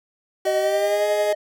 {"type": "tone with pitch glide", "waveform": "30% pulse", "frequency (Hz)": [379.6, 418.8], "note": ["F#4", "G#4"], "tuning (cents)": [44, 15], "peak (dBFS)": -21, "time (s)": [0.45, 1.33], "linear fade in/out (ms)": 5, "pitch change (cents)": 171, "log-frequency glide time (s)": [0.59, 1.06]}
{"type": "tone with tremolo", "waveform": "triangle", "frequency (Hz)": 620, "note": "D#5", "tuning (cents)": -6, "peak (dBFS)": -15, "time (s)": [0.46, 1.35], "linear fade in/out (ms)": 10, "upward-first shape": "triangle", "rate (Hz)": 11, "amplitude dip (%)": 50}
{"effects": []}